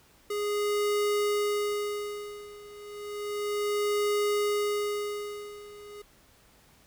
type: tone with tremolo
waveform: square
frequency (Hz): 413.6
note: G#4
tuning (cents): -7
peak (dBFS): -25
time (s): 0.3-6.02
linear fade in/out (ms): 5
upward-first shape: sine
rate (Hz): 0.32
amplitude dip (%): 90
effects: pink hiss -60 dBFS RMS until 6.86 s